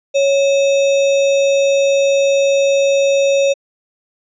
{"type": "tone with sample-and-hold", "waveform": "sine", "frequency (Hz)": 554.4, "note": "C#5", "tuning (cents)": 0, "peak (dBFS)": -10, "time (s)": [0.14, 3.54], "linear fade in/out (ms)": 20, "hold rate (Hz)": 3150, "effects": ["resampled to 16000 Hz"]}